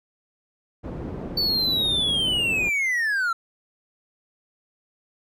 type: low-pass noise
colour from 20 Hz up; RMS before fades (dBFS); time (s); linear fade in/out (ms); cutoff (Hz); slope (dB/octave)
white; -33; 0.83-2.7; 20; 340; 12
type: linear sweep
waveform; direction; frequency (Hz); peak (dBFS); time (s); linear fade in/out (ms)
triangle; down; 4523 to 1326; -19; 1.37-3.33; 5
effects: none